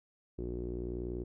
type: tone with low-pass filter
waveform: sawtooth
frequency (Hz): 60.3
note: B1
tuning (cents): -41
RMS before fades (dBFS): -38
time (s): 0.38-1.24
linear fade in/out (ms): 10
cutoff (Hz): 370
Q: 6.4
effects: none

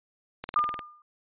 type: click train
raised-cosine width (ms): 0.3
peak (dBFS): -19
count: 8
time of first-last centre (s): 0.44-0.792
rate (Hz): 19.9
type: tone with exponential decay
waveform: sine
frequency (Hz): 1206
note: D6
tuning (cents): +46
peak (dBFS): -18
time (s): 0.56-1.02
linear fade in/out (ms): 2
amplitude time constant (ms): 100
effects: resampled to 8000 Hz

